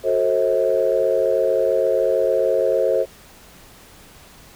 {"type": "chord", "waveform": "sine", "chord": "F# diminished seventh", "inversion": "none", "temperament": "just", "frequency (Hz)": [370, 444, 532.8, 639.4], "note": ["F#4", "A4", "C5", "Eb5"], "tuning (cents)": [0, 16, 31, 47], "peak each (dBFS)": [-24, -21, -18, -22], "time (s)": [0.03, 3.06], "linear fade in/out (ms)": 50, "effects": ["tanh soft clip ceiling -6 dBFS", "pink hiss -46 dBFS RMS until 4.55 s"]}